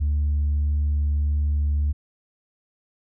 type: tone with vibrato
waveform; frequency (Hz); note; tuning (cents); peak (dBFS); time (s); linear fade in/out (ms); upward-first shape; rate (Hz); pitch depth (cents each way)
sine; 73.42; D2; 0; -17; 0-1.93; 20; triangle; 1.6; 8
effects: tanh soft clip ceiling -17 dBFS